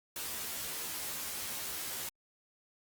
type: noise with comb filter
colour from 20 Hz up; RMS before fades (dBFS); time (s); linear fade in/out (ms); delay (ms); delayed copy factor
white; -39; 0.16-2.09; 2; 13; +0.85
effects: Opus 48 kbps